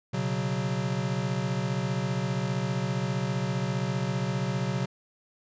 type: chord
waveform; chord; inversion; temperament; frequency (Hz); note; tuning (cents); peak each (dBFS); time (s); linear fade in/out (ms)
square; B suspended second; none; equal; 123.47 / 138.59 / 185; B2 / C#3 / F#3; 0 / 0 / 0; -32; 0.13-4.86; 10
effects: resampled to 16000 Hz